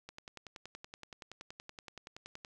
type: click train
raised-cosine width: 0.2 ms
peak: -29 dBFS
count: 26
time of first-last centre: 0.09-2.448 s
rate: 10.6 Hz
effects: none